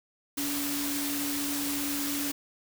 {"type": "tone in noise", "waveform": "sine", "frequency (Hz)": 285.7, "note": "D4", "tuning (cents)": -48, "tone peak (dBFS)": -32, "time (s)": [0.37, 2.32], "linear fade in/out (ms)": 10, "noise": "white", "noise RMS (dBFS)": -33, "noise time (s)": [0.37, 2.32], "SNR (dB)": -2, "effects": []}